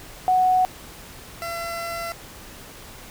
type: tone pair in turn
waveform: sine / 20% pulse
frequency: 740 / 676.5 Hz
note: F#5 / E5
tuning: 0 / +45 cents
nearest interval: major second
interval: 155 cents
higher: first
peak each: -15 / -23 dBFS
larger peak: first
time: 0.28-0.65 / 1.42-2.12 s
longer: second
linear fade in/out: 0 ms
effects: pink hiss -42 dBFS RMS until 3.1 s